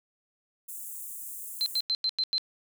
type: high-pass noise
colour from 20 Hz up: white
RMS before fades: -40 dBFS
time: 0.68-1.81 s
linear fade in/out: 10 ms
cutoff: 7300 Hz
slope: 48 dB/octave
type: tone bursts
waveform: sine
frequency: 4100 Hz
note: C8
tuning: 36 cents flat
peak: -24 dBFS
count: 6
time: 1.61-2.381 s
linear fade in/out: 0 ms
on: 51 ms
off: 93 ms
effects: none